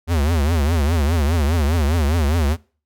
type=tone with vibrato; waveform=square; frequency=77.78 Hz; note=D#2; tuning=in tune; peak=-16 dBFS; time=0.07-2.57 s; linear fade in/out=50 ms; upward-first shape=triangle; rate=4.9 Hz; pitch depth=230 cents each way; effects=noise-tail reverb RT60 0.4 s tail -24 dB re dry